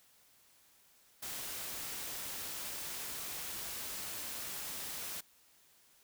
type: noise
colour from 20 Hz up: white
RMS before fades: -42 dBFS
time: 1.22-5.21 s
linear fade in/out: 10 ms
effects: white hiss -66 dBFS RMS until 6.03 s